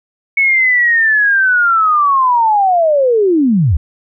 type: linear sweep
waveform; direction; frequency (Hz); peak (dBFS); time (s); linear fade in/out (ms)
sine; down; 2217 to 63.1; -8; 0.37-3.77; 5
effects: none